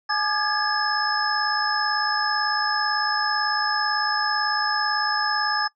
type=tone cluster; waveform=sine; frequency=844 / 1203 / 1652 / 1710 / 5200 Hz; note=G#5 / D6 / G#6 / A6 / E8; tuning=+28 / +41 / -10 / -50 / -24 cents; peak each=-27 dBFS; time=0.09-5.68 s; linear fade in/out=10 ms; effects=noise-tail reverb RT60 0.1 s tail -20 dB re dry